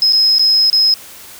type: tone with dropouts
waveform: sine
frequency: 5120 Hz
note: D#8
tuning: 49 cents sharp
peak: -8 dBFS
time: 0.02-0.94 s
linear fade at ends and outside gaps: 1 ms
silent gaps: 0.125-0.131 / 0.384-0.394 / 0.7-0.729 s
effects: white hiss -36 dBFS RMS until 1.39 s